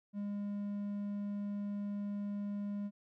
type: tone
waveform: triangle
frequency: 203.6 Hz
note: G#3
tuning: 34 cents flat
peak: -34 dBFS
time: 0.13-2.91 s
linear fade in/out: 50 ms
effects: none